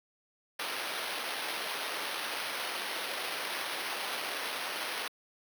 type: noise with sample-and-hold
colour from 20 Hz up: white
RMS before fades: -36 dBFS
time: 0.59-5.08 s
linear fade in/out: 5 ms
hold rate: 7350 Hz
effects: high-pass 400 Hz 12 dB/octave